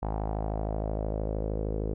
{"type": "tone with low-pass filter sweep", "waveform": "sawtooth", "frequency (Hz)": 53.1, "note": "G#1", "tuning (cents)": 39, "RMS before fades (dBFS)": -31, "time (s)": [0.02, 1.94], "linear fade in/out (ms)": 10, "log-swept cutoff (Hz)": [840, 450], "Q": 3.5, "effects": []}